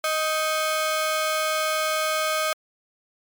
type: ring-modulated tone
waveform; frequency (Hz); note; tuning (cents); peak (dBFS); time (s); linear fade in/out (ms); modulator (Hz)
sawtooth; 939; A#5; +12; -15; 0.04-2.53; 2; 315
effects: MP3 96 kbps